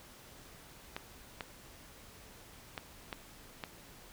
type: clicks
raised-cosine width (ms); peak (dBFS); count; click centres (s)
0.3; -22; 5; 0.965 / 1.408 / 2.778 / 3.128 / 3.638
effects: pink hiss -55 dBFS RMS until 4.12 s